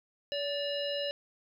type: harmonic tone with a mistuned harmonic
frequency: 572 Hz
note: D5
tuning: 46 cents flat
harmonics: 1 / 3 / 5 / 7 / 9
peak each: -33 / -44 / -37 / -41 / -45 dBFS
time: 0.32-1.11 s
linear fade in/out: 0 ms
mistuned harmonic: 3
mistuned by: +41 cents
effects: 11-bit